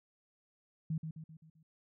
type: tone with echo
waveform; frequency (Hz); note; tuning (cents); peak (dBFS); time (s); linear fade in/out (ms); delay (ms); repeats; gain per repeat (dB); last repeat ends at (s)
sine; 158.8; D#3; +36; -32; 0.9-0.98; 5; 130; 5; -6; 1.63
effects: none